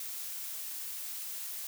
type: noise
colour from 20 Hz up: blue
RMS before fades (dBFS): -40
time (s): 0-1.67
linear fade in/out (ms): 2
effects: none